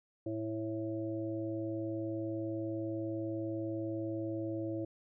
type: harmonic tone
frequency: 110 Hz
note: A2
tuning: in tune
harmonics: 1 / 3 / 5 / 6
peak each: -42 / -36 / -42 / -49 dBFS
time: 0.26-4.85 s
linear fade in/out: 5 ms
effects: none